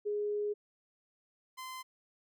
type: tone pair in turn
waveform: sine / sawtooth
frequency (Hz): 415.3 / 1033.3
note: G#4 / C6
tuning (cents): 0 / -22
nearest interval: octave + major third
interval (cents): 1578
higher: second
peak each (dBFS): -31 / -38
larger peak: first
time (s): 0.05-0.54 / 1.57-1.83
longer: first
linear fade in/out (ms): 20
effects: none